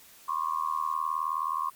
sine tone with amplitude modulation, 1084 Hz, C#6, 39 cents flat, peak -23 dBFS, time 0.28-1.7 s, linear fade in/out 10 ms, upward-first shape sine, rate 79.2 Hz, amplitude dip 100%, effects white hiss -54 dBFS RMS until 1.75 s + Opus 48 kbps

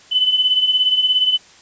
sine beating tone pair, 3000 / 3017 Hz, F#7 / F#7, +23 / +33 cents, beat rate 17 Hz, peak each -20 / -14 dBFS, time 0.11-1.38 s, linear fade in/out 20 ms, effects white hiss -46 dBFS RMS until 1.61 s + resampled to 16000 Hz

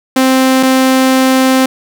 sawtooth tone pair in turn, 261.6 / 261.6 Hz, C4 / C4, 0 / 0 cents, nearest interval unison, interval 0 cents, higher neither, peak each -3 dBFS, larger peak neither, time 0.16-0.63 / 0.63-1.66 s, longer second, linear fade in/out 5 ms, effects none

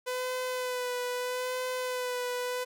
sawtooth tone with vibrato, 501 Hz, B4, 25 cents sharp, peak -27 dBFS, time 0.06-2.65 s, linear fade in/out 20 ms, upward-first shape sine, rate 0.78 Hz, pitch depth 25 cents each way, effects none

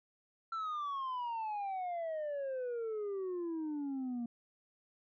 sine exponential sweep, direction down, 1353 to 233.1 Hz, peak -33 dBFS, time 0.52-4.26 s, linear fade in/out 5 ms, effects tanh soft clip ceiling -35 dBFS

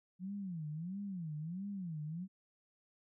sine tone with vibrato, 174.61 Hz, F3, in tune, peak -39 dBFS, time 0.19-2.28 s, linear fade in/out 50 ms, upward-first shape sine, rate 1.5 Hz, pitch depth 260 cents each way, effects none

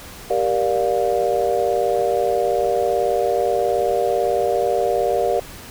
sine chord, G minor seventh, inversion none, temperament just, 392 / 470.4 / 588 / 705.6 Hz, G4 / Bb4 / D5 / F5, 0 / +16 / +2 / +18 cents, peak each -23 / -21 / -22 / -22 dBFS, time 0.3-5.4 s, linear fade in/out 5 ms, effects pink hiss -38 dBFS RMS until 5.7 s

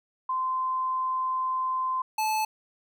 sine / square tone pair in turn, 1035 / 868.2 Hz, C6 / A5, -19 / -23 cents, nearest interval minor third, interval 304 cents, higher first, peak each -25 dBFS, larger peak neither, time 0.29-2.02 / 2.18-2.45 s, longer first, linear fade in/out 5 ms, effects none

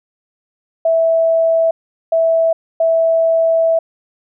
sine tone bursts at uneven times, 656 Hz, E5, 9 cents flat, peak -10 dBFS, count 3, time 0.85-1.71 / 2.12-2.53 / 2.8-3.79 s, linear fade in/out 5 ms, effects none

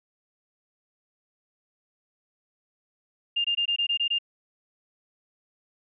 sine tone bursts, 2808 Hz, F7, 9 cents sharp, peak -22 dBFS, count 8, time 3.36-4.187 s, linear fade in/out 10 ms, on 85 ms, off 21 ms, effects none

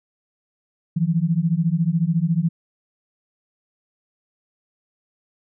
sine beating tone pair, 159.6 / 173.6 Hz, D#3 / F3, +44 / -10 cents, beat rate 14 Hz, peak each -20 dBFS, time 0.96-2.49 s, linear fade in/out 10 ms, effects none

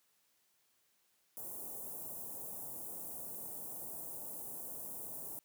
white band-stop noise, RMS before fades -45 dBFS, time 1.37-5.39 s, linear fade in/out 0 ms, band 820 to 9300 Hz, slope 24 dB/octave, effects white hiss -75 dBFS RMS until 5.44 s + high-pass 100 Hz 12 dB/octave

